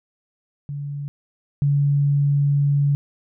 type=tone pair in turn; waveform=sine; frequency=143.2 / 142.55 Hz; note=D3 / C#3; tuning=-43 / +49 cents; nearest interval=unison; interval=8 cents; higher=first; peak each=-26 / -15 dBFS; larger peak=second; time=0.69-1.08 / 1.62-2.95 s; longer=second; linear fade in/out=0 ms; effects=none